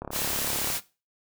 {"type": "click train", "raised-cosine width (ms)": 1, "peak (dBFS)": -20, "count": 25, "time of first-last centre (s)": [0.02, 0.702], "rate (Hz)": 35.2}
{"type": "noise", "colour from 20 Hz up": "white", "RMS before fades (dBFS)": -29, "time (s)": [0.11, 0.81], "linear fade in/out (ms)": 50}
{"effects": ["noise-tail reverb RT60 0.3 s tail -18 dB re dry"]}